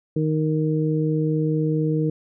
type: harmonic tone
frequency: 155.56 Hz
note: D#3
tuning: in tune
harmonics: 1 / 2 / 3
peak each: -21 / -24 / -26 dBFS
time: 0.16-2.1 s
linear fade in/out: 5 ms
effects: none